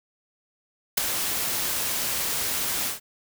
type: noise with ADSR envelope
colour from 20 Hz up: white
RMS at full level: -18 dBFS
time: 0.97-3 s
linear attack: 9 ms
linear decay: 7 ms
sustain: -9 dB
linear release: 130 ms
effects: none